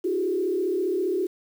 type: tone with frequency modulation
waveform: sine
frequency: 370 Hz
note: F#4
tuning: in tune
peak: -22 dBFS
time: 0.04-1.27 s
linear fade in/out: 10 ms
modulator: 35 Hz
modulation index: 1.1
effects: 8-bit

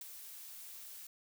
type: noise with ADSR envelope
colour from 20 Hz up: blue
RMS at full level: -44 dBFS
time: 0.01-1.07 s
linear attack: 3 ms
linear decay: 20 ms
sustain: -6 dB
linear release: 4 ms
effects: none

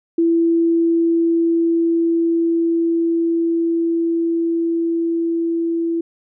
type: tone with level ramp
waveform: sine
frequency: 333.7 Hz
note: E4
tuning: 21 cents sharp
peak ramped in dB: -12 to -17 dBFS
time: 0.18-6.01 s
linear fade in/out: 5 ms
effects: none

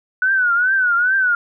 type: tone with vibrato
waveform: sine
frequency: 1480 Hz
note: F#6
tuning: in tune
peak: -13 dBFS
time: 0.22-1.35 s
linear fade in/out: 2 ms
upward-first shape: triangle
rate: 2.4 Hz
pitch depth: 130 cents each way
effects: none

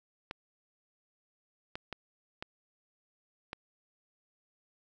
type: clicks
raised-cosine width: 0.3 ms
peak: -22 dBFS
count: 5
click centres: 0.311 / 1.755 / 1.927 / 2.425 / 3.531 s
effects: none

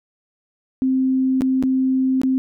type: tone with dropouts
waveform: sine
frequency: 261.6 Hz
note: C4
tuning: in tune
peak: -15 dBFS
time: 0.82-2.38 s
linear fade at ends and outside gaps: 0 ms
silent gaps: 1.409-1.419 / 1.626-1.636 / 2.216-2.234 s
effects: none

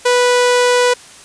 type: tone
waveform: sawtooth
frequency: 492.3 Hz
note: B4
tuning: 6 cents flat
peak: -6 dBFS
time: 0.05-0.94 s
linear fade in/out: 10 ms
effects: white hiss -39 dBFS RMS until 1.24 s + resampled to 22050 Hz

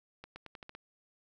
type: accelerating click train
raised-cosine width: 0.3 ms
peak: -30 dBFS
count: 7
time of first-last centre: 0.24-0.75 s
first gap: 120 ms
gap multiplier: 0.86
effects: none

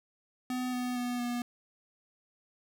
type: tone with pitch steps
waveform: square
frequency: 251.8 / 248.5 / 245.2 / 242 Hz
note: B3 / B3 / B3 / B3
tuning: +34 / +11 / -12 / -35 cents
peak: -32 dBFS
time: 0.5-1.42 s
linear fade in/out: 2 ms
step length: 230 ms
effects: none

